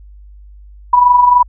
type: tone with amplitude modulation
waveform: sine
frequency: 982 Hz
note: B5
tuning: 10 cents flat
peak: -3 dBFS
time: 0.93-1.43 s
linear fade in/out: 5 ms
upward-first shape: sine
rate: 23.4 Hz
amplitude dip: 55%
effects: added 50 Hz sine -35 dBFS peak until 1.48 s